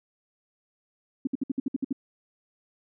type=tone bursts; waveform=sine; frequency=266.9 Hz; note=C4; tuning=35 cents sharp; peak=-23 dBFS; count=9; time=1.25-1.928 s; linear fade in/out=5 ms; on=22 ms; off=60 ms; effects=none